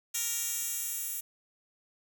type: tone with high-pass filter sweep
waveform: 10% pulse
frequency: 466.2 Hz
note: A#4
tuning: in tune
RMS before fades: -34 dBFS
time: 0.14-1.21 s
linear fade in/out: 10 ms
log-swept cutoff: 5800 to 11000 Hz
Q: 0.9
effects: none